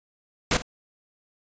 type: noise with echo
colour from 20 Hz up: pink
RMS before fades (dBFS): -21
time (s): 0.51-0.57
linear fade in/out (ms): 2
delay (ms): 51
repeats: 1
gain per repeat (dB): -15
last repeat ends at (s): 0.621
effects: resampled to 16000 Hz